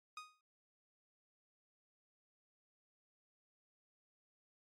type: tone with exponential decay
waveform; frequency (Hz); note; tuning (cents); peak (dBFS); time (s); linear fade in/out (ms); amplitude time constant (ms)
sawtooth; 1244.5; D#6; 0; -40; 0.17-0.41; 2; 52
effects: low-pass 7000 Hz 12 dB/octave + AAC 48 kbps